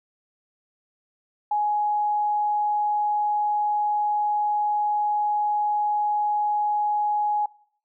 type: tone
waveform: sine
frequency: 836 Hz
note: G#5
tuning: 11 cents sharp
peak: -20 dBFS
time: 1.51-7.46 s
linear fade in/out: 5 ms
effects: noise-tail reverb RT60 0.6 s tail -23 dB re dry